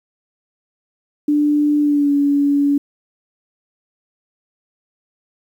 sine tone with pitch glide, 295.2 to 284.7 Hz, D4 to C#4, +9 to +46 cents, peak -12 dBFS, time 1.28-2.78 s, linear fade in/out 5 ms, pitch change -63 cents, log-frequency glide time 1.8-2.12 s, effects 8-bit

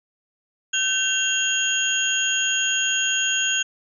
sine tone cluster, 1539 / 2763 / 3215 / 6690 Hz, G6 / F7 / G7 / G#8, -32 / -19 / +43 / +12 cents, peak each -25 dBFS, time 0.73-3.63 s, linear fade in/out 10 ms, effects none

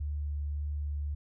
sine tone with vibrato, 73.2 Hz, D2, 5 cents flat, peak -31 dBFS, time 0-1.15 s, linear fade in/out 10 ms, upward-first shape triangle, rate 1.8 Hz, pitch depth 11 cents each way, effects none

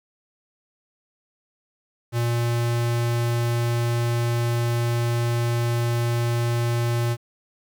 square tone, 118.4 Hz, A#2, 27 cents sharp, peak -21 dBFS, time 2.12-7.17 s, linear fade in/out 50 ms, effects 9-bit

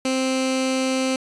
15% pulse tone with notch filter, 261.6 Hz, C4, in tune, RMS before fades -22 dBFS, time 0.05-1.16 s, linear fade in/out 2 ms, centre 910 Hz, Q 1.1, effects resampled to 22050 Hz

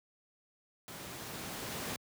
pink noise with level ramp, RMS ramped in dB -46 to -38 dBFS, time 0.88-1.96 s, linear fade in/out 0 ms, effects high-pass 100 Hz 12 dB/octave

